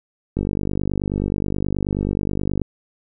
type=click train; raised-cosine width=3 ms; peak=-9 dBFS; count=112; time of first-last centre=0.37-2.617 s; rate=49.4 Hz; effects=none